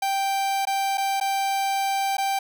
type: tone with dropouts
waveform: 45% pulse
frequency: 784 Hz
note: G5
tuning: in tune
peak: -22 dBFS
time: 0.02-2.39 s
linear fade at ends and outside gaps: 5 ms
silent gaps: 0.653-0.67 / 0.974-0.979 / 1.201-1.21 / 2.17-2.181 s
effects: none